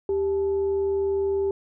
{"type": "tone with frequency modulation", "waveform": "sine", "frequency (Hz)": 393.6, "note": "G4", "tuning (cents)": 7, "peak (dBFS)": -21, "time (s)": [0.09, 1.51], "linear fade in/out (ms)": 2, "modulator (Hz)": 471, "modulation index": 0.21, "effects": []}